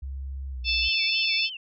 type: tone with pitch glide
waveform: sine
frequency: 67.5 to 59.79 Hz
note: C#2 to A#1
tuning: -45 to +45 cents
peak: -31 dBFS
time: 0.02-0.89 s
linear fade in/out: 10 ms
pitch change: -210 cents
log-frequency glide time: 0.51-0.64 s
type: harmonic tone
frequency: 880 Hz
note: A5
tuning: in tune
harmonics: 3 / 4 / 5 / 6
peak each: -25 / -28 / -31 / -29 dBFS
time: 0.64-1.5 s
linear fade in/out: 50 ms
type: tone with vibrato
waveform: sine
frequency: 2655 Hz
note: E7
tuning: 12 cents sharp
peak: -34 dBFS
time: 0.81-1.57 s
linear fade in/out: 5 ms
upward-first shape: sine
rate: 3.3 Hz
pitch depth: 290 cents each way
effects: none